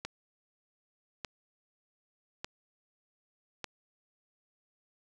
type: click train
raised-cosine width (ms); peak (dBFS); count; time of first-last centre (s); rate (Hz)
0.2; -19; 4; 0.05-3.643; 0.835
effects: none